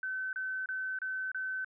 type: tone bursts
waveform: sine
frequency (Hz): 1526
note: G6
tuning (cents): -47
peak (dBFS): -33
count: 5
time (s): 0.03-1.646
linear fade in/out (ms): 2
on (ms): 300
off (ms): 29
effects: none